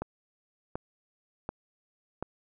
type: click train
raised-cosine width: 1 ms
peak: -19 dBFS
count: 4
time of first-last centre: 0.02-2.226 s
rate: 1.36 Hz
effects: none